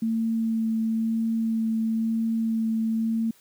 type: tone with vibrato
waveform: sine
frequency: 224.5 Hz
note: A3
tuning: 35 cents sharp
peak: -22 dBFS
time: 0.02-3.31 s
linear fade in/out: 5 ms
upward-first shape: sine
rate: 1 Hz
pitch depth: 11 cents each way
effects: white hiss -58 dBFS RMS until 3.4 s